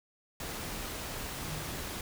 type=tone in noise; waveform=sine; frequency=153.7 Hz; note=D#3; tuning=21 cents flat; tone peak=-43 dBFS; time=1.41-1.67 s; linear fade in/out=2 ms; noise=pink; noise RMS=-39 dBFS; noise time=0.4-2.01 s; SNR=-7 dB; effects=none